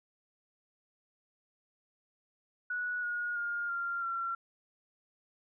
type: tone with pitch steps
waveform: sine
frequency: 1468 / 1441.1 / 1414.7 / 1388.8 / 1363.4 Hz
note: F#6 / F#6 / F6 / F6 / F6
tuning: -14 / -46 / +22 / -10 / -42 cents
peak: -32 dBFS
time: 2.7-4.35 s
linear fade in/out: 5 ms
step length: 330 ms
effects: none